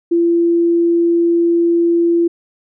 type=tone; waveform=sine; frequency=340 Hz; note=F4; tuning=46 cents flat; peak=-10 dBFS; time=0.11-2.28 s; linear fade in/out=10 ms; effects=none